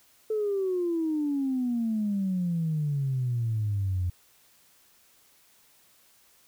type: exponential sweep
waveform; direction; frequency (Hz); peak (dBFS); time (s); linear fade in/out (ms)
sine; down; 440 to 87.31; -24; 0.3-4.1; 5
effects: tanh soft clip ceiling -20 dBFS + white hiss -61 dBFS RMS until 6.47 s